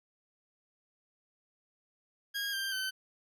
20% pulse tone with pitch steps, 1632 / 1581 / 1531.5 Hz, G#6 / G6 / G6, -31 / +14 / -41 cents, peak -28 dBFS, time 2.34-2.91 s, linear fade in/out 20 ms, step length 190 ms, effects none

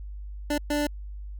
25% pulse tone bursts at uneven times, 293.9 Hz, D4, 1 cent sharp, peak -20 dBFS, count 2, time 0.5-0.58 / 0.7-0.87 s, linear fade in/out 5 ms, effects added 50 Hz sine -35 dBFS peak until 1.39 s

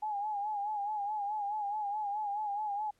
sine tone with vibrato, 830.6 Hz, G#5, in tune, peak -32 dBFS, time 0.02-2.91 s, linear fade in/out 10 ms, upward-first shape sine, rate 4.7 Hz, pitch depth 66 cents each way, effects pink hiss -73 dBFS RMS until 2.99 s + low-pass 11000 Hz 12 dB/octave

